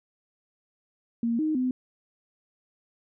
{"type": "tone with pitch steps", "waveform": "sine", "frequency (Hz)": [232.7, 310.5, 254.3], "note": ["A#3", "D#4", "C4"], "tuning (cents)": [-3, -3, -49], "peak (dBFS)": -23, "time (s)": [1.23, 1.71], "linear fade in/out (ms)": 2, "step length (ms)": 160, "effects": []}